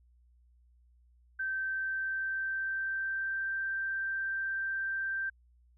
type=tone with pitch glide; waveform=sine; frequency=1552 to 1569.1 Hz; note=G6 to G6; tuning=-18 to +1 cents; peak=-31 dBFS; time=1.39-5.3 s; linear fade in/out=10 ms; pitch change=+19 cents; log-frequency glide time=1.59-3.51 s; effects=added 60 Hz sine -61 dBFS peak until 5.77 s